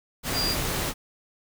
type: tone in noise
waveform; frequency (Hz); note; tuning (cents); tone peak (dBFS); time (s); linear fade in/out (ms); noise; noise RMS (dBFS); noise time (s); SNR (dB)
sine; 4778; D8; +29; -25; 0.33-0.56; 50; pink; -28; 0.23-0.94; 0
effects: none